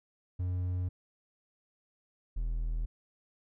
triangle tone pair in turn, 90.4 / 40.48 Hz, F#2 / E1, -40 / -31 cents, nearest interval octave + major second, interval 1391 cents, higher first, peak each -28 dBFS, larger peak neither, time 0.39-0.89 / 2.36-2.86 s, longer neither, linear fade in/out 10 ms, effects none

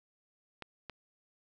clicks, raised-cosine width 0.3 ms, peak -26 dBFS, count 2, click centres 0.623 / 0.897 s, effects none

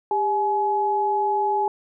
sine tone pair together, 400 / 846.5 Hz, G4 / G#5, +35 / +33 cents, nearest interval octave + minor second, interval 1298 cents, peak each -25 / -20 dBFS, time 0.11-1.68 s, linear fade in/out 2 ms, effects none

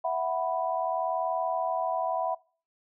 sine chord, E suspended second, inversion none, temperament equal, 659.3 / 740 / 987.8 Hz, E5 / F#5 / B5, 0 / 0 / 0 cents, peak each -29 / -30 / -32 dBFS, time 0.04-2.35 s, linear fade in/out 10 ms, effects noise-tail reverb RT60 0.4 s tail -23 dB re dry

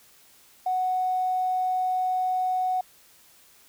triangle tone with tanh clipping, 740 Hz, F#5, in tune, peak -22 dBFS, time 0.66-2.81 s, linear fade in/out 5 ms, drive 2 dB, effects white hiss -56 dBFS RMS until 3.68 s

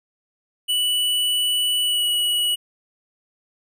square tone with pitch glide, 2960 to 2929 Hz, F#7 to F#7, 0 to -18 cents, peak -19 dBFS, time 0.68-2.56 s, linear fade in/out 20 ms, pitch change -18 cents, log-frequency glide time 1.83-2.05 s, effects none

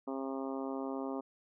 harmonic tone, 134.6 Hz, C3, 49 cents sharp, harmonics 2 / 3 / 4 / 5 / 6 / 7 / 8 / 9, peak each -38 / -42 / -44 / -46 / -48 / -49 / -50 / -51 dBFS, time 0.07-1.21 s, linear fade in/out 10 ms, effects none

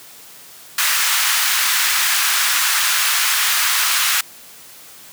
pink high-pass noise, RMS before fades -17 dBFS, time 0.78-4.21 s, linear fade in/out 5 ms, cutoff 1200 Hz, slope 24 dB/octave, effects white hiss -41 dBFS RMS until 5.12 s + high-pass 100 Hz 12 dB/octave

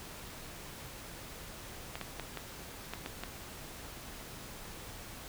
clicks, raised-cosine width 0.3 ms, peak -22 dBFS, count 7, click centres 1.955 / 2.013 / 2.197 / 2.373 / 2.936 / 3.061 / 3.236 s, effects pink hiss -47 dBFS RMS until 5.28 s

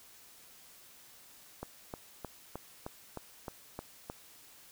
click train, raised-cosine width 1 ms, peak -25 dBFS, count 9, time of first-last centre 1.63-4.099 s, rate 3.24 Hz, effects white hiss -57 dBFS RMS until 4.71 s

